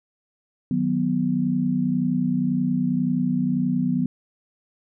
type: chord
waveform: sine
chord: B major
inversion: first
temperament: equal with one note detuned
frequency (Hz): 154.58 / 185 / 246.9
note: D#3 / F#3 / B3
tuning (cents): -11 / 0 / 0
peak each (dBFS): -27 / -24 / -22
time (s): 0.71-4.06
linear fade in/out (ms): 2
effects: none